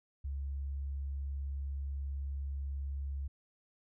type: tone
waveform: sine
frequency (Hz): 69.3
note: C#2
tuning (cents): 0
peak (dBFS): -35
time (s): 0.24-3.28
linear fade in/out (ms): 10
effects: none